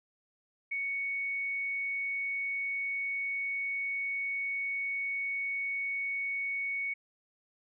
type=tone; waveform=sine; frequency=2225 Hz; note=C#7; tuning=6 cents sharp; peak=-31 dBFS; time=0.71-6.94 s; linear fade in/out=10 ms; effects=none